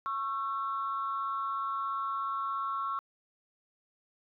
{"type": "tone pair together", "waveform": "sine", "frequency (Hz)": [1100, 1341.5], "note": ["C#6", "E6"], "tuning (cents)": [-14, 30], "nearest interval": "minor third", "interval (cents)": 344, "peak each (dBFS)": [-32, -34], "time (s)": [0.06, 2.99], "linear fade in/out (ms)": 0, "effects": ["tanh soft clip ceiling -24 dBFS"]}